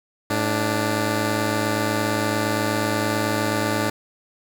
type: tone pair together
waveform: 10% pulse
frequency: 107.44 / 293.7 Hz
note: A2 / D4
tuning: -41 / 0 cents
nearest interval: octave + perfect fourth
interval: 1741 cents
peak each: -15 dBFS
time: 0.3-3.9 s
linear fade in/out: 5 ms
effects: none